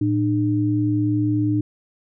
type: tone pair together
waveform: sine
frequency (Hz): 112.78 / 301.7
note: A2 / D4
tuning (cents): +43 / +47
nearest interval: octave + perfect fourth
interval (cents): 1704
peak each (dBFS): -21 / -19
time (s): 0.01-1.61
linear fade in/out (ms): 5
effects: none